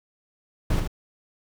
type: noise with echo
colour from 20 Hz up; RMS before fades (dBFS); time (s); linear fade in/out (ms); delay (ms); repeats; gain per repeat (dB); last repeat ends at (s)
brown; -22; 0.7-0.8; 5; 76; 1; -5; 0.876
effects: none